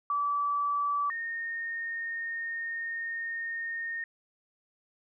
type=tone pair in turn; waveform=sine; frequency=1154 / 1839.8 Hz; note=D6 / A#6; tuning=-31 / -23 cents; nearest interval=minor sixth; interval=808 cents; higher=second; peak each=-26 / -32 dBFS; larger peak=first; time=0.1-1.1 / 1.1-4.04 s; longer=second; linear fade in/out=2 ms; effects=none